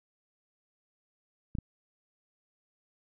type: clicks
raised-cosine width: 5 ms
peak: -22 dBFS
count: 2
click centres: 1.552 / 1.586 s
effects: none